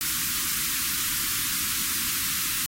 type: band-stop noise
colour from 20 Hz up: white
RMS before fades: -27 dBFS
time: 0.01-2.66 s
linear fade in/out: 0 ms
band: 330 to 1100 Hz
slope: 48 dB/octave
effects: AAC 48 kbps